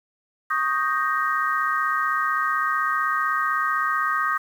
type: chord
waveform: sine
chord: Eb dominant seventh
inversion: third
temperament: equal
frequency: 1108.7 / 1244.5 / 1568 / 1864.7 Hz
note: Db6 / Eb6 / G6 / Bb6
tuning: 0 / 0 / 0 / 0 cents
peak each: -28 / -23 / -27 / -28 dBFS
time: 0.5-4.38 s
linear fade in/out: 10 ms
effects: 8-bit